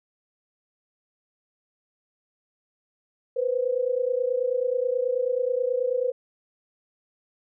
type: tone pair together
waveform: sine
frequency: 487.7 / 517 Hz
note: B4 / C5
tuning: -22 / -21 cents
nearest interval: minor second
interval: 101 cents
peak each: -25 dBFS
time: 3.36-6.12 s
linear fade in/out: 10 ms
effects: none